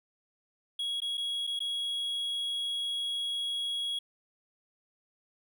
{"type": "tone with dropouts", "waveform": "triangle", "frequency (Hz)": 3322, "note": "G#7", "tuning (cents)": 0, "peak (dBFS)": -29, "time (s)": [0.79, 3.99], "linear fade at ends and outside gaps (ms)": 5, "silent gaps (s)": [[1.004, 1.018], [1.173, 1.177], [1.469, 1.473], [1.592, 1.603]], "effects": []}